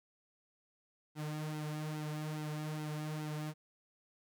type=tone with flanger; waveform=sawtooth; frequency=152.8 Hz; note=D#3; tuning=31 cents flat; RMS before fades=-40 dBFS; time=1.15-3.54 s; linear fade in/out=50 ms; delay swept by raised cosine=1.7 to 4.6 ms; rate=2.4 Hz; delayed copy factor=-0.7; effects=none